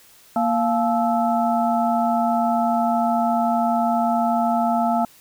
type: tone cluster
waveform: sine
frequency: 233.3 / 695 / 863 / 1313 Hz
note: A#3 / F5 / A5 / E6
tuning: +2 / -9 / -34 / -7 cents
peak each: -22 / -20 / -24 / -29 dBFS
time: 0.36-5.05 s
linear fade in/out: 2 ms
effects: white hiss -51 dBFS RMS until 5.2 s